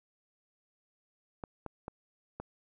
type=clicks; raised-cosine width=1 ms; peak=-25 dBFS; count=4; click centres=1.438 / 1.663 / 1.881 / 2.4 s; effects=none